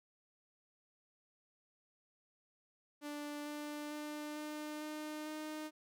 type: tone with pitch steps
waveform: sawtooth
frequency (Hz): 293.7 / 296.4 / 299.2 / 302 / 304.8 / 307.6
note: D4 / D4 / D4 / D4 / D#4 / D#4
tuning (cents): 0 / +16 / +32 / +48 / -36 / -20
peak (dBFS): -38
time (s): 3.01-5.71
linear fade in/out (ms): 50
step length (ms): 450
effects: none